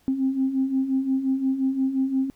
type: beating tone pair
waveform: sine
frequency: 261.4 / 267.1 Hz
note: C4 / C4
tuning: -1 / +36 cents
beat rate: 5.7 Hz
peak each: -27 / -21 dBFS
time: 0.08-2.3 s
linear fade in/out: 0 ms
effects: tanh soft clip ceiling -13 dBFS + pink hiss -62 dBFS RMS until 2.35 s